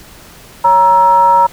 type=tone with frequency modulation; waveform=sine; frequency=941 Hz; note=A#5; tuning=16 cents sharp; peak=-5 dBFS; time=0.64-1.47 s; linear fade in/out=10 ms; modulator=385 Hz; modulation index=0.47; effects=pink hiss -38 dBFS RMS until 1.52 s